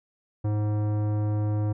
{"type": "tone with tanh clipping", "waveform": "sine", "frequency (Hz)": 105.3, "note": "G#2", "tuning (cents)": 24, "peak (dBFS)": -25, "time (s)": [0.44, 1.73], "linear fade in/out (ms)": 10, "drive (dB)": 16, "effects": []}